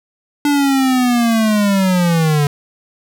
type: linear sweep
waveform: square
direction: down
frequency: 292.6 to 142.8 Hz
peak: -12 dBFS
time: 0.45-2.47 s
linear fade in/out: 2 ms
effects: none